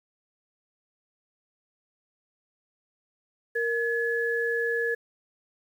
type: tone pair together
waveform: sine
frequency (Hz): 466.2 / 1703.1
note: A#4 / G#6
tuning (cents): 0 / +43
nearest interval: octave + minor seventh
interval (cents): 2243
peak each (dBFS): -27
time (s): 3.55-4.95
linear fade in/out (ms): 10
effects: 9-bit